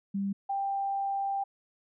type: tone pair in turn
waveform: sine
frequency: 197.8 / 789.6 Hz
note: G3 / G5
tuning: +16 / +12 cents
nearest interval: 2 octaves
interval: 2396 cents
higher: second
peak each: -28 dBFS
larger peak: neither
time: 0.14-0.33 / 0.49-1.44 s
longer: second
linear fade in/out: 10 ms
effects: none